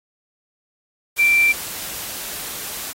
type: tone in noise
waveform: sine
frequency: 2349 Hz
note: D7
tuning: in tune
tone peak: -12 dBFS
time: 1.18-1.53 s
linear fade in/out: 20 ms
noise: white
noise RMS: -30 dBFS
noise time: 1.16-2.93 s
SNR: +15 dB
effects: AAC 48 kbps